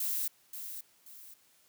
violet noise with echo, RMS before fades -33 dBFS, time 0-0.28 s, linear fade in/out 5 ms, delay 530 ms, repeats 2, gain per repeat -9 dB, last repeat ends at 1.34 s, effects white hiss -66 dBFS RMS until 1.68 s + high-pass 80 Hz 12 dB/octave

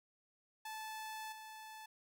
sawtooth tone with level steps, 872 Hz, A5, 16 cents flat, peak -40 / -46 dBFS, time 0.65-1.86 s, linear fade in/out 5 ms, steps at 1.32 s, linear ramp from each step 5 ms, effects none

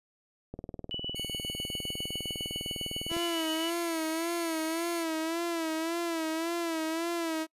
click train, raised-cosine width 2 ms, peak -25 dBFS, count 53, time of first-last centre 0.54-3.166 s, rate 19.8 Hz
sine tone with tremolo, 2960 Hz, F#7, in tune, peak -32 dBFS, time 0.91-3.7 s, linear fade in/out 0 ms, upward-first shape triangle, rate 7.4 Hz, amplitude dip 55%
5% pulse tone with pitch glide, 2225 to 2198 Hz, C#7 to C#7, +6 to -15 cents, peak -32 dBFS, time 1.15-5.04 s, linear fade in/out 10 ms, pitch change -21 cents, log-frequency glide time 3.32-3.98 s
sawtooth tone with vibrato, 329.6 Hz, E4, in tune, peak -26 dBFS, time 3.09-7.47 s, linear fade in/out 50 ms, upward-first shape sine, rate 1.8 Hz, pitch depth 67 cents each way
effects noise-tail reverb RT60 0.1 s tail -26 dB re dry + resampled to 32000 Hz

